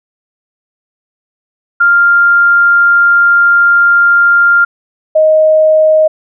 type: tone pair in turn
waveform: sine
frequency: 1396.9 / 625.1 Hz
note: F6 / D#5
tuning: 0 / +8 cents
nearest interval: octave + major second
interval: 1392 cents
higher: first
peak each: -4 dBFS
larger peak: neither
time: 1.8-4.65 / 5.15-6.08 s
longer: first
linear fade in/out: 10 ms
effects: none